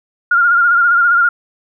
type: tone with vibrato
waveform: sine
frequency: 1408 Hz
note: F6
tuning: 14 cents sharp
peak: -8 dBFS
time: 0.31-1.29 s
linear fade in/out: 5 ms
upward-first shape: sine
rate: 15 Hz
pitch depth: 46 cents each way
effects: none